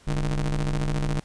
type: ring-modulated tone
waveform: 40% pulse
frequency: 61.74 Hz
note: B1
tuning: in tune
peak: -19 dBFS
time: 0.07-1.2 s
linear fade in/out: 5 ms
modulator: 85.6 Hz
effects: pink hiss -55 dBFS RMS until 1.24 s + resampled to 22050 Hz